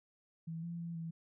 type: tone with pitch steps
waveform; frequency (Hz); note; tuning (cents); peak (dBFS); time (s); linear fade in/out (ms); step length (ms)
sine; 163.8 / 170.2 / 168.9 / 164.6; E3 / F3 / E3 / E3; -11 / -44 / +42 / -2; -39; 0.47-1.11; 10; 160
effects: none